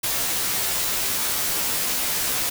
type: noise with comb filter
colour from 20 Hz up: white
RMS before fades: -24 dBFS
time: 0.03-2.5 s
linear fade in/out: 10 ms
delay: 14 ms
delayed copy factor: -0.95
effects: none